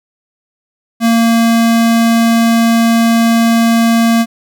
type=tone; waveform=square; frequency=229.8 Hz; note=A#3; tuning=25 cents flat; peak=-8 dBFS; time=1-4.26 s; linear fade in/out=50 ms; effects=none